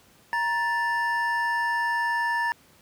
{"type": "tone pair together", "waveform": "triangle", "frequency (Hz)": [940.2, 1760], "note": ["A#5", "A6"], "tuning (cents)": [15, 0], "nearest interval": "major seventh", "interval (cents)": 1085, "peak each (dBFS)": -24, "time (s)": [0.33, 2.52], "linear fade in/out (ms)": 0, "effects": ["pink hiss -57 dBFS RMS until 2.81 s", "high-pass 80 Hz 12 dB/octave"]}